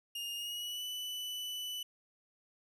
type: tone with pitch glide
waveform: 40% pulse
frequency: 2835 to 2983 Hz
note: F7 to F#7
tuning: +25 to +13 cents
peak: -37 dBFS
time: 0.15-1.83 s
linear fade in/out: 5 ms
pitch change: +88 cents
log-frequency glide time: 0.36-0.84 s
effects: none